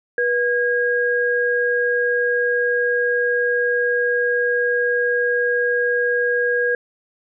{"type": "tone pair together", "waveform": "sine", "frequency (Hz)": [485.8, 1634], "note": ["B4", "G#6"], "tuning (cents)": [-29, -29], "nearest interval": "octave + major sixth", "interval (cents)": 2100, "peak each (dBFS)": -19, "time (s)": [0.18, 6.75], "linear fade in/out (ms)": 2, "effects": []}